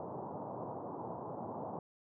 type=band-pass noise; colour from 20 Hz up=white; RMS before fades=-43 dBFS; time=0-1.79 s; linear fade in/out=2 ms; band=100 to 980 Hz; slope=48 dB/octave; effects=none